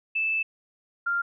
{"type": "tone pair in turn", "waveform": "sine", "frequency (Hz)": [2632, 1394.3], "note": ["E7", "F6"], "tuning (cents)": [-3, -3], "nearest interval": "major seventh", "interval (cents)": 1100, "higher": "first", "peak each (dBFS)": -23, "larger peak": "neither", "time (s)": [[0.15, 0.43], [1.06, 1.22]], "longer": "first", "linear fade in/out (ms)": 10, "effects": []}